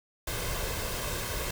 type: noise with comb filter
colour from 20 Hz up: pink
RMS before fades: -33 dBFS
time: 0.27-1.51 s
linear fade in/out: 5 ms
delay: 1.9 ms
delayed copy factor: +0.5
effects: none